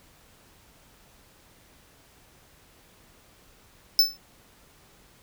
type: tone with exponential decay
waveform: square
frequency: 5274 Hz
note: E8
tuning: in tune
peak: -12 dBFS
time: 3.99-4.17 s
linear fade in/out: 1 ms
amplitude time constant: 39 ms
effects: pink hiss -57 dBFS RMS until 5.22 s